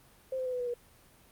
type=tone with pitch steps; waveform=sine; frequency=523.3 / 514.6 / 506.1 / 497.7 / 489.4 / 481.3 Hz; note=C5 / C5 / B4 / B4 / B4 / B4; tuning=0 / -29 / +42 / +13 / -16 / -45 cents; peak=-31 dBFS; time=0.32-0.74 s; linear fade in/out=5 ms; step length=70 ms; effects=pink hiss -60 dBFS RMS until 1.31 s + Opus 32 kbps